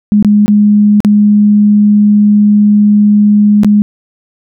sine tone with dropouts, 207.7 Hz, G#3, in tune, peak -3 dBFS, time 0.12-3.82 s, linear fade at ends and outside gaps 0 ms, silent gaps 0.226-0.247 / 0.46-0.48 / 1.004-1.048 / 3.634-3.646 s, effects none

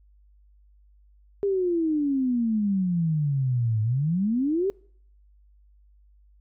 sine exponential two-way sweep, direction down then up, 407 to 106.3 to 407 Hz, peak -21 dBFS, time 1.43-4.7 s, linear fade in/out 0 ms, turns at 3.82 s, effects noise-tail reverb RT60 0.6 s tail -26 dB re dry + added 50 Hz sine -54 dBFS peak until 6.4 s

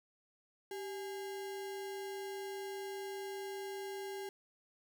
sine tone with sample-and-hold, 390 Hz, G4, 9 cents flat, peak -40 dBFS, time 0.71-4.29 s, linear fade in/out 2 ms, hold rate 1225 Hz, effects none

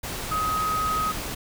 sine tone in noise, 1262 Hz, D#6, 24 cents sharp, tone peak -23 dBFS, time 0.31-1.12 s, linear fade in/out 10 ms, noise pink, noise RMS -32 dBFS, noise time 0.03-1.35 s, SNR +6 dB, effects none

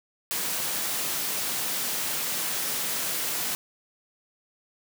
white high-pass noise, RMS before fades -29 dBFS, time 0.31-3.55 s, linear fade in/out 0 ms, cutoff 120 Hz, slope 24 dB/octave, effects none

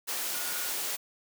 sine tone in noise, 1444 Hz, F#6, 43 cents flat, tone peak -43 dBFS, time 0.33-0.71 s, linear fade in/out 20 ms, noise white, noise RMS -33 dBFS, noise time 0.07-0.97 s, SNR -13 dB, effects high-pass 300 Hz 12 dB/octave

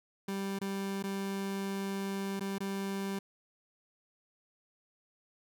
30% pulse tone with dropouts, 196 Hz, G3, in tune, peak -31 dBFS, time 0.28-3.19 s, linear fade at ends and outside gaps 5 ms, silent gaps 0.589-0.613 / 1.027-1.037 / 2.396-2.407 / 2.583-2.604 s, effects none

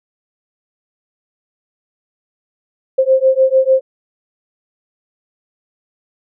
sine beating tone pair, 523.3 / 530 Hz, C5 / C5, 0 / +22 cents, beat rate 6.7 Hz, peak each -12 dBFS, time 2.98-3.81 s, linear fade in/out 10 ms, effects none

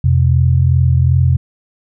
sine tone pair together, 86.1 / 128.72 Hz, F2 / C3, -24 / -28 cents, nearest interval perfect fifth, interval 696 cents, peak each -11 dBFS, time 0.04-1.37 s, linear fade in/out 5 ms, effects none

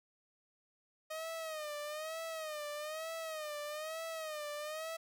sawtooth tone with vibrato, 621 Hz, D#5, 3 cents flat, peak -36 dBFS, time 1.1-4.97 s, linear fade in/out 10 ms, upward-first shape sine, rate 1.1 Hz, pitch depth 91 cents each way, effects none

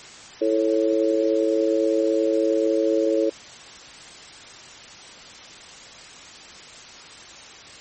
sine chord, A major, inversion second, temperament just, 330 / 440 / 550 Hz, E4 / A4 / C#5, +2 / 0 / -14 cents, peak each -22 dBFS, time 0.41-3.3 s, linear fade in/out 10 ms, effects white hiss -42 dBFS RMS until 7.8 s + MP3 32 kbps

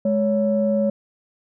sine tone pair together, 210 / 559.1 Hz, G#3 / C#5, +19 / +15 cents, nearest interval octave + perfect fourth, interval 1696 cents, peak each -19 dBFS, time 0.05-0.9 s, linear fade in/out 5 ms, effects tanh soft clip ceiling -9 dBFS

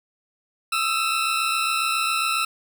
20% pulse tone pair together, 1269 / 1336.3 Hz, D#6 / E6, +34 / +23 cents, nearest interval minor second, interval 89 cents, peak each -22 / -17 dBFS, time 0.72-2.45 s, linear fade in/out 5 ms, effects none

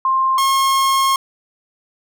sine / 45% pulse tone pair in turn, 1056 / 1078.2 Hz, C6 / C#6, +16 / -48 cents, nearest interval unison, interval 36 cents, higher second, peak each -13 dBFS, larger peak neither, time 0.05-0.38 / 0.38-1.16 s, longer second, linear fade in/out 2 ms, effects none

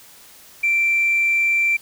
sine tone, 2349 Hz, D7, in tune, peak -14 dBFS, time 0.63-1.77 s, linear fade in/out 10 ms, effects tanh soft clip ceiling -11 dBFS + white hiss -46 dBFS RMS until 1.81 s

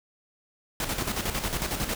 pink noise with tremolo, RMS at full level -28 dBFS, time 0.8-1.95 s, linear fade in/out 2 ms, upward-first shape square, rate 11 Hz, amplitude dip 55%, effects none

